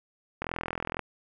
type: click train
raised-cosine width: 0.5 ms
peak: -16 dBFS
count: 25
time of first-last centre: 0.42-0.993 s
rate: 41.9 Hz
effects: none